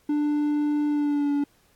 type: tone with pitch glide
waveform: triangle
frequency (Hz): 295.7 to 286.6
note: D4 to D4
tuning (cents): +12 to -42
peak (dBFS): -19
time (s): 0.09-1.44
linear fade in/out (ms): 5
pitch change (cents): -54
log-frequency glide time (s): 0.88-1.32
effects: pink hiss -63 dBFS RMS until 1.75 s + AAC 64 kbps